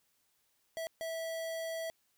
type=tone bursts at uneven times; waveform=square; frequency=654 Hz; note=E5; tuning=14 cents flat; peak=-37 dBFS; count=2; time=0.77-0.87 / 1.01-1.9 s; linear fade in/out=0 ms; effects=white hiss -75 dBFS RMS until 2.17 s